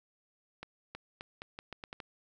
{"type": "accelerating click train", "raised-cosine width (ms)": 0.3, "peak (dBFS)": -26, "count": 9, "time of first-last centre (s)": [0.63, 2.002], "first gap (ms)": 320, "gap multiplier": 0.81, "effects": []}